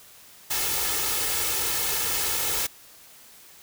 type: noise with comb filter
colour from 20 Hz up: white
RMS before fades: -26 dBFS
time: 0.5-2.67 s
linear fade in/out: 10 ms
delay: 2.3 ms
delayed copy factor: +0.6
effects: white hiss -50 dBFS RMS until 3.62 s